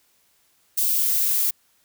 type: noise with high-pass filter sweep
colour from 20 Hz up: violet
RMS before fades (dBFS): -21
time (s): 0.77-1.51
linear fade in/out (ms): 10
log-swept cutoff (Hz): 3300 to 800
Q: 0.94
effects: white hiss -63 dBFS RMS until 1.84 s